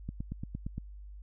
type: click train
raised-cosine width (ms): 5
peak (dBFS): -24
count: 7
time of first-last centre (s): 0.09-0.78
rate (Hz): 8.69
effects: added 50 Hz sine -44 dBFS peak until 1.22 s